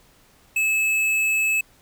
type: tone with tanh clipping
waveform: sine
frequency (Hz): 2600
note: E7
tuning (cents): -24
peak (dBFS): -20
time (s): 0.56-1.61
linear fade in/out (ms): 5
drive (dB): 13
effects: pink hiss -56 dBFS RMS until 1.81 s